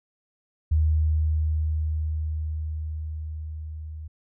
sine tone with level ramp, 77.78 Hz, D#2, in tune, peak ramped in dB -17 to -34 dBFS, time 0.71-4.08 s, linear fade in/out 10 ms, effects none

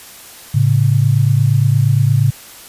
sine tone pair together, 110 / 138.59 Hz, A2 / C#3, 0 / 0 cents, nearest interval major third, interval 400 cents, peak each -12 dBFS, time 0.54-2.31 s, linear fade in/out 10 ms, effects white hiss -37 dBFS RMS until 2.68 s + resampled to 32000 Hz

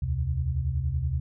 sine tone cluster, 71.4 / 82 / 129.5 Hz, D2 / E2 / C3, -48 / -9 / -17 cents, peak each -29 dBFS, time 0.02-1.2 s, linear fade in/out 5 ms, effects none

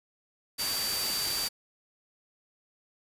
sine tone in noise, 4640 Hz, D8, 22 cents flat, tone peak -31 dBFS, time 0.58-1.49 s, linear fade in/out 20 ms, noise white, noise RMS -32 dBFS, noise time 0.58-1.49 s, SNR -2 dB, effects resampled to 32000 Hz

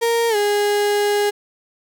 35% pulse tone with pitch glide, 464.8 to 411.7 Hz, A#4 to G#4, -5 to -15 cents, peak -14 dBFS, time 0.01-1.31 s, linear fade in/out 20 ms, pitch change -210 cents, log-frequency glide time 0.29-0.36 s, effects none

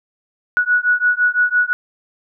sine beating tone pair, 1464 / 1469.9 Hz, F#6 / F#6, -19 / -12 cents, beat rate 5.9 Hz, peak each -16 dBFS, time 0.57-1.73 s, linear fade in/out 0 ms, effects none

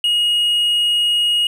triangle tone, 2880 Hz, F#7, 47 cents flat, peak -12 dBFS, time 0.04-1.47 s, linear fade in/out 2 ms, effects none

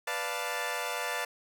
15% pulse chord, B half-diminished seventh, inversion none, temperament equal, 493.9 / 587.3 / 698.5 / 880 Hz, B4 / D5 / F5 / A5, 0 / 0 / 0 / 0 cents, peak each -31 dBFS, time 0.07-1.25 s, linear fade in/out 5 ms, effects none

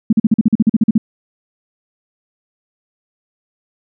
sine tone bursts, 220 Hz, A3, in tune, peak -6 dBFS, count 13, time 0.1-0.98 s, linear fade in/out 5 ms, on 28 ms, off 43 ms, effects none

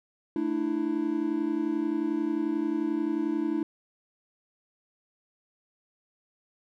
triangle chord, A suspended fourth, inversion none, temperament equal with one note detuned, 220 / 298.3 / 329.6 Hz, A3 / D4 / E4, 0 / +27 / 0 cents, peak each -33 / -27 / -27 dBFS, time 0.36-3.63 s, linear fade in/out 2 ms, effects none

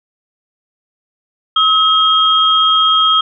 sine tone pair together, 1281 / 3235 Hz, E6 / G#7, -50 / -46 cents, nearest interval octave + major third, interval 1604 cents, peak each -11 dBFS, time 1.56-3.21 s, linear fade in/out 5 ms, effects none

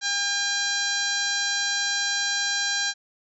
harmonic tone with a mistuned harmonic, 805 Hz, G5, 46 cents sharp, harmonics 1 / 2 / 3 / 4 / 5 / 6 / 7 / 8 / 9, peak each -37 / -27 / -38 / -35 / -28 / -35 / -31 / -36 / -36 dBFS, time 0.01-2.94 s, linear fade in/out 50 ms, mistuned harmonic 6, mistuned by -35 cents, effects none

